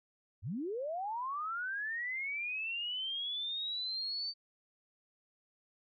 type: linear sweep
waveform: sine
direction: up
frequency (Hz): 75 to 4600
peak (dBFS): -35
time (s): 0.42-4.34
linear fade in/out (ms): 50
effects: none